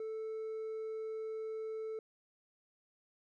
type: tone with hard clipping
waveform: sine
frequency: 440 Hz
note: A4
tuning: in tune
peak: -39 dBFS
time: 0-1.99 s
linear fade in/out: 2 ms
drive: 2 dB
effects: none